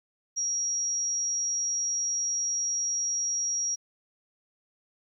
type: tone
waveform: sine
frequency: 5670 Hz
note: F8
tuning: 25 cents sharp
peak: -26 dBFS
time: 0.36-3.76 s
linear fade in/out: 20 ms
effects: 11-bit